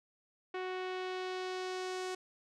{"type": "tone with low-pass filter sweep", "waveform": "sawtooth", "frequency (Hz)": 370, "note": "F#4", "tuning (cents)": 0, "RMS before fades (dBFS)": -39, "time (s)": [0.54, 2.15], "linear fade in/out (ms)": 5, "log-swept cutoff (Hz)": [2500, 7400], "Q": 1.2, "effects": []}